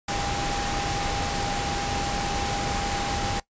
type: tone in noise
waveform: sine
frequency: 804 Hz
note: G5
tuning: 44 cents sharp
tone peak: -30 dBFS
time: 0.08-3.4 s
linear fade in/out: 5 ms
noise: pink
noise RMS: -28 dBFS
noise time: 0.08-3.4 s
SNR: -5 dB
effects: noise-tail reverb RT60 0.1 s tail -19 dB re dry + resampled to 16000 Hz